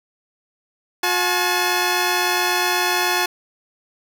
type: tone pair together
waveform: 10% pulse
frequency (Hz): 360.3 / 857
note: F#4 / A5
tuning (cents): -46 / -46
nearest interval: octave + minor third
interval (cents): 1500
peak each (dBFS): -12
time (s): 1.03-3.26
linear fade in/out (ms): 5
effects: none